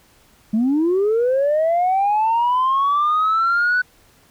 sine linear sweep, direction up, 207.7 to 1500 Hz, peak -13 dBFS, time 0.53-3.82 s, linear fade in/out 10 ms, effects tanh soft clip ceiling -12 dBFS + pink hiss -54 dBFS RMS until 4.3 s

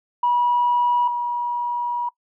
sine tone pair in turn, 969 / 962.9 Hz, B5 / B5, -33 / -44 cents, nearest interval unison, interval 11 cents, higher first, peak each -15 / -21 dBFS, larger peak first, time 0.23-1.08 / 1.08-2.09 s, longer second, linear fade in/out 5 ms, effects noise-tail reverb RT60 0.1 s tail -22 dB re dry + tanh soft clip ceiling -11 dBFS

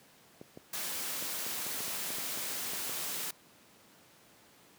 clicks, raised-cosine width 2 ms, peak -31 dBFS, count 12, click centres 0.414 / 0.574 / 1.225 / 1.465 / 1.665 / 1.805 / 1.88 / 2.104 / 2.184 / 2.374 / 2.734 / 2.895 s
white noise, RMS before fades -37 dBFS, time 0.73-3.31 s, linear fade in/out 5 ms
effects pink hiss -60 dBFS RMS until 4.78 s + high-pass 150 Hz 12 dB/octave

